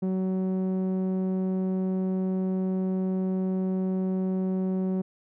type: tone with low-pass filter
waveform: sawtooth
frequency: 187.5 Hz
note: F#3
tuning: 23 cents sharp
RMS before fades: -27 dBFS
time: 0.02-5.02 s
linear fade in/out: 10 ms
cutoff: 400 Hz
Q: 0.73
effects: none